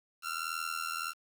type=tone with amplitude modulation; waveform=sawtooth; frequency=1367 Hz; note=F6; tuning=37 cents flat; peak=-27 dBFS; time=0.22-1.14 s; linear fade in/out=50 ms; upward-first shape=sine; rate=81.5 Hz; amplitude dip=85%; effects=9-bit